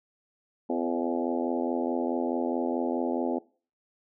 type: harmonic tone with a mistuned harmonic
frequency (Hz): 84.7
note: E2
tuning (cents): +48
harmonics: 3 / 4 / 5 / 6 / 7 / 8 / 9 / 10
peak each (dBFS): -30 / -32 / -34 / -36 / -37 / -38 / -39 / -40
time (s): 0.69-3.39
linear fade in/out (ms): 10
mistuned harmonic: 6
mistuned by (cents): +29
effects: noise-tail reverb RT60 0.4 s tail -21 dB re dry